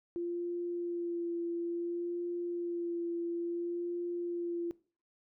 sine tone with vibrato, 344.6 Hz, F4, 23 cents flat, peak -33 dBFS, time 0.16-4.71 s, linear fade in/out 0 ms, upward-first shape sine, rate 0.58 Hz, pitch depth 18 cents each way, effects noise-tail reverb RT60 0.4 s tail -20 dB re dry

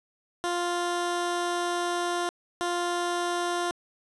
15% pulse tone pair in turn, 350 / 350 Hz, F4 / F4, +4 / +4 cents, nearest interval unison, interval 0 cents, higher neither, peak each -20 dBFS, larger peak neither, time 0.44-2.29 / 2.61-3.71 s, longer first, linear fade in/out 0 ms, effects resampled to 24000 Hz + 10-bit

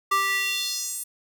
square tone with high-pass filter sweep, 391.5 Hz, G4, 2 cents flat, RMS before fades -26 dBFS, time 0.11-1.04 s, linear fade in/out 10 ms, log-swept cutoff 1100 to 10000 Hz, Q 2.8, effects none

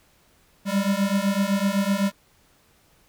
square beating tone pair, 194.4 / 202.3 Hz, G3 / G#3, -14 / -45 cents, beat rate 7.9 Hz, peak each -24 / -24 dBFS, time 0.65-2.12 s, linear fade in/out 50 ms, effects pink hiss -60 dBFS RMS until 3.08 s

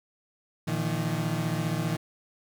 35% pulse chord, Bb suspended fourth, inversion none, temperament equal with one note detuned, 116.54 / 155.56 / 170.63 Hz, Bb2 / Eb3 / F3, 0 / 0 / -40 cents, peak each -31 / -28 / -30 dBFS, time 0.67-1.97 s, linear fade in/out 10 ms, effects none

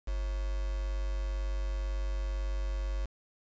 sine tone with quantisation, 49 Hz, G1, in tune, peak -30 dBFS, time 0.07-3.06 s, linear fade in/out 10 ms, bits 7, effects resampled to 16000 Hz

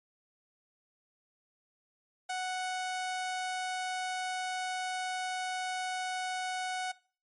sawtooth tone, 740 Hz, F#5, in tune, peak -29 dBFS, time 2.29-6.92 s, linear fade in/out 10 ms, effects noise-tail reverb RT60 0.4 s tail -21 dB re dry + MP3 48 kbps

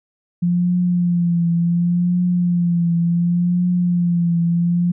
sine tone with vibrato, 173.9 Hz, F3, 7 cents flat, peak -14 dBFS, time 0.42-4.92 s, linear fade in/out 10 ms, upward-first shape triangle, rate 0.69 Hz, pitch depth 50 cents each way, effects none

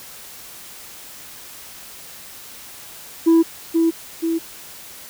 sine tone with echo, 329.6 Hz, E4, in tune, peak -7 dBFS, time 3.26-3.43 s, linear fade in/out 20 ms, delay 480 ms, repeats 2, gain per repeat -5 dB, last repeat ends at 4.39 s, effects tanh soft clip ceiling -9 dBFS + white hiss -39 dBFS RMS until 5.09 s

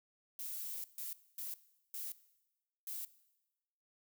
violet noise bursts at uneven times, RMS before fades -43 dBFS, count 5, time 0.39-0.84 / 0.98-1.13 / 1.38-1.54 / 1.94-2.12 / 2.87-3.05 s, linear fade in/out 2 ms, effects noise-tail reverb RT60 1.0 s tail -18 dB re dry

